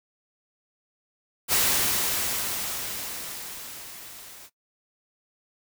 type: noise with level ramp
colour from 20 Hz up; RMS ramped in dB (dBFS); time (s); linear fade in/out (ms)
white; -21 to -46; 1.48-4.5; 50
effects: noise-tail reverb RT60 0.1 s tail -18 dB re dry